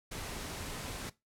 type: noise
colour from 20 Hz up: pink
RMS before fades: -41 dBFS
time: 0.11-1.1 s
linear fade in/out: 10 ms
effects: noise-tail reverb RT60 0.2 s tail -18 dB re dry + low-pass 12000 Hz 12 dB/octave